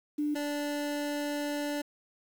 sine / 25% pulse tone pair in turn, 296.6 / 291.8 Hz, D4 / D4, +17 / -11 cents, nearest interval unison, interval 28 cents, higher first, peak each -27 dBFS, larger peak neither, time 0.18-0.35 / 0.35-1.82 s, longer second, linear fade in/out 10 ms, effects 9-bit

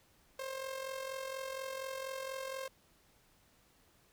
sawtooth tone with amplitude modulation, 531 Hz, C5, 25 cents sharp, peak -33 dBFS, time 0.39-2.68 s, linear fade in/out 5 ms, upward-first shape sine, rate 44.2 Hz, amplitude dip 60%, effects pink hiss -68 dBFS RMS until 4.12 s

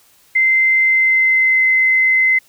sine tone with pitch glide, 2076 to 2056 Hz, C7 to C7, -14 to -31 cents, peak -10 dBFS, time 0.35-2.39 s, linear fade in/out 10 ms, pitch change -17 cents, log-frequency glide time 0.81-1.64 s, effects white hiss -52 dBFS RMS until 2.48 s

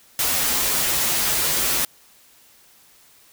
white noise with comb filter, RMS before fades -21 dBFS, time 0.19-1.85 s, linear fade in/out 2 ms, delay 10 ms, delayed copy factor -0.7, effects white hiss -53 dBFS RMS until 3.32 s

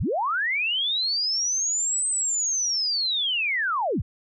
sine linear two-way sweep, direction up then down, 34.88 to 8270 to 34.88 Hz, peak -22 dBFS, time 0-4.02 s, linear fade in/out 10 ms, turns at 2.08 s, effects none

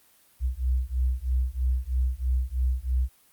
sine beating tone pair, 61.74 / 64.84 Hz, B1 / C2, 0 / -15 cents, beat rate 3.1 Hz, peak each -26 dBFS, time 0.4-3.09 s, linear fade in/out 50 ms, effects white hiss -60 dBFS RMS until 3.32 s + Opus 32 kbps

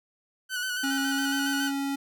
sawtooth tone with vibrato, 1493 Hz, F#6, 15 cents sharp, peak -25 dBFS, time 0.49-1.72 s, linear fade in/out 50 ms, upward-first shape square, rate 7.2 Hz, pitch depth 32 cents each way
square tone with pitch glide, 272.9 to 277.2 Hz, C#4 to C#4, -27 to 0 cents, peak -28 dBFS, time 0.83-1.96 s, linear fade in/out 10 ms, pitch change +27 cents, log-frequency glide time 1.02-1.43 s
effects none

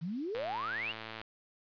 sine exponential sweep, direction up, 152.3 to 3052 Hz, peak -34 dBFS, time 0.01-0.93 s, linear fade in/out 20 ms
click train, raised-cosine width 0.3 ms, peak -26 dBFS, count 97, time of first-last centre 0.35-1.215 s, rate 111 Hz
effects resampled to 11025 Hz + 10-bit

